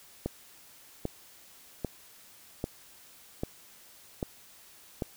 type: click train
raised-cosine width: 2 ms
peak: -17 dBFS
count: 7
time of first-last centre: 0.26-5.022 s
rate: 1.26 Hz
effects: white hiss -55 dBFS RMS until 5.16 s